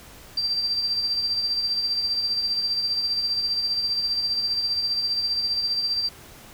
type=tone with tremolo; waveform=sine; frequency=4700 Hz; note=D8; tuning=1 cent sharp; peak=-20 dBFS; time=0.37-6.09 s; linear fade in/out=5 ms; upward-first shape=sine; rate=15 Hz; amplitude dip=45%; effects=pink hiss -46 dBFS RMS until 6.53 s